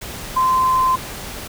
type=tone in noise; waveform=sine; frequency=1035 Hz; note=C6; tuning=19 cents flat; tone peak=-13 dBFS; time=0.36-0.96 s; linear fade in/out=10 ms; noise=pink; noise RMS=-31 dBFS; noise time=0.01-1.48 s; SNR=+15 dB; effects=none